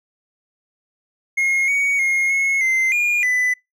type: tone with pitch steps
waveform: triangle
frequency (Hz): 2151 / 2242 / 2146 / 2177 / 2075 / 2424 / 1997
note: C7 / C#7 / C7 / C#7 / C7 / D#7 / B6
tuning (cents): +47 / +19 / +43 / -32 / -15 / -46 / +19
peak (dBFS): -14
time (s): 1.37-3.54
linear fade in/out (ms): 10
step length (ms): 310
effects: noise-tail reverb RT60 0.2 s tail -26 dB re dry